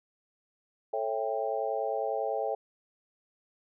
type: chord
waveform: sine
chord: A dominant seventh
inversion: none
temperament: just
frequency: 440 / 550 / 660 / 792 Hz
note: A4 / C#5 / E5 / G5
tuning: 0 / -14 / +2 / +18 cents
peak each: -34 dBFS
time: 0.93-2.55 s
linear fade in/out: 5 ms
effects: none